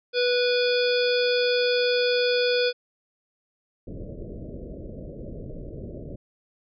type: harmonic tone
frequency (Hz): 491.4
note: B4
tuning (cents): -9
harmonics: 1 / 3 / 5 / 7 / 9 / 10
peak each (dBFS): -21 / -30 / -31 / -31 / -32 / -32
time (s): 0.13-2.73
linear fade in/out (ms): 50
type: low-pass noise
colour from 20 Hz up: pink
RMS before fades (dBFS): -37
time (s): 3.87-6.16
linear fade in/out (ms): 5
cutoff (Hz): 620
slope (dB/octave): 96
effects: none